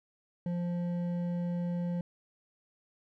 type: tone with hard clipping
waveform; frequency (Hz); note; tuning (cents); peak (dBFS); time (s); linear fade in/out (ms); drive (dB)
triangle; 174.61; F3; 0; -32; 0.46-2.01; 2; 11
effects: none